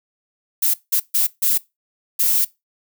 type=noise bursts at uneven times; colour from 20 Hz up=violet; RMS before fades=-17 dBFS; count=5; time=0.62-0.74 / 0.92-1 / 1.14-1.27 / 1.42-1.58 / 2.19-2.45 s; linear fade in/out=10 ms; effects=noise-tail reverb RT60 0.2 s tail -20 dB re dry

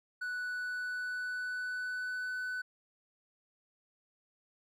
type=tone with pitch glide; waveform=triangle; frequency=1481 to 1499.9 Hz; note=F#6 to F#6; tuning=+1 to +23 cents; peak=-33 dBFS; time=0.21-2.62 s; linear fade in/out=10 ms; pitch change=+22 cents; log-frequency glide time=0.33-2.38 s; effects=none

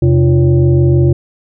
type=tone with frequency modulation; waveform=sine; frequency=131.2 Hz; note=C3; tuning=5 cents sharp; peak=-6 dBFS; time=0.02-1.13 s; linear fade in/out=5 ms; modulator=216 Hz; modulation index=0.99; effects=none

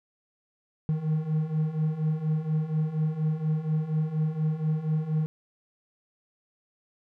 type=beating tone pair; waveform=triangle; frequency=153.1 / 157.3 Hz; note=D#3 / D#3; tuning=-28 / +19 cents; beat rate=4.2 Hz; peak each=-28 / -24 dBFS; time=0.89-5.26 s; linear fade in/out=0 ms; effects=none

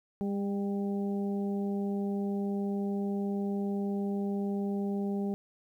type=harmonic tone with a mistuned harmonic; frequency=200.4 Hz; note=G3; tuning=38 cents sharp; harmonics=1 / 2 / 3 / 4; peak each=-30 / -36 / -46 / -45 dBFS; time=0.21-5.34 s; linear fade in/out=0 ms; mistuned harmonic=4; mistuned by=-27 cents; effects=11-bit

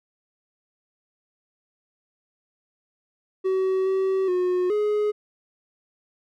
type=tone with pitch steps; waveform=triangle; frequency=378.4 / 382.1 / 362.2 / 419.5 Hz; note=F#4 / G4 / F#4 / G#4; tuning=+39 / -44 / -37 / +17 cents; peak=-18 dBFS; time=3.44-5.12 s; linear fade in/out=20 ms; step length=420 ms; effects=none

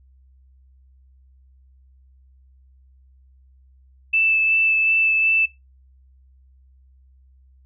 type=tone with vibrato; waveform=sine; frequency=2637 Hz; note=E7; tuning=in tune; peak=-15 dBFS; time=4.13-5.46 s; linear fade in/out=10 ms; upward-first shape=sine; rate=2.7 Hz; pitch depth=9 cents each way; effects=noise-tail reverb RT60 0.2 s tail -18 dB re dry + added 65 Hz sine -50 dBFS peak until 7.65 s

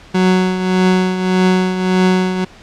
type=tone with tremolo; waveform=30% pulse; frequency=185 Hz; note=F#3; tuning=in tune; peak=-6 dBFS; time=0.14-2.45 s; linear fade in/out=10 ms; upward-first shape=triangle; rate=1.7 Hz; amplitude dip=65%; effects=pink hiss -41 dBFS RMS until 2.62 s + low-pass 5000 Hz 12 dB/octave

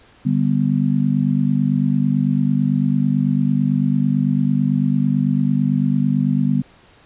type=chord; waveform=sine; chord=G major; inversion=second; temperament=just; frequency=147 / 196 / 245 Hz; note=D3 / G3 / B3; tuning=+2 / 0 / -14 cents; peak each=-19 dBFS; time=0.25-6.62 s; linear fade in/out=10 ms; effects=pink hiss -50 dBFS RMS until 7.05 s + resampled to 8000 Hz

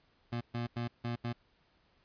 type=tone bursts at uneven times; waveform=25% pulse; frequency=118.9 Hz; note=A#2; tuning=35 cents sharp; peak=-30 dBFS; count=5; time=0.32-0.41 / 0.54-0.67 / 0.76-0.88 / 1.04-1.16 / 1.24-1.33 s; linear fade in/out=10 ms; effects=pink hiss -70 dBFS RMS until 2.04 s + resampled to 11025 Hz

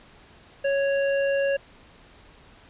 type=harmonic tone; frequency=554.4 Hz; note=C#5; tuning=in tune; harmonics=1 / 3 / 5; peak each=-21 / -31 / -35 dBFS; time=0.64-1.57 s; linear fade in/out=10 ms; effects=pink hiss -52 dBFS RMS until 2.69 s + resampled to 8000 Hz

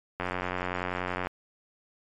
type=click train; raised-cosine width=0.5 ms; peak=-15 dBFS; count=98; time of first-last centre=0.2-1.271 s; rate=90.6 Hz; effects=MP3 64 kbps

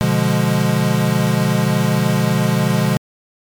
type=chord; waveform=square; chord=B diminished seventh; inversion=none; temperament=equal; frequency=123.47 / 146.83 / 174.61 / 207.7 Hz; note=B2 / D3 / F3 / Ab3; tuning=0 / 0 / 0 / 0 cents; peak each=-20 dBFS; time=0.01-2.97 s; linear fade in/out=0 ms; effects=MP3 96 kbps

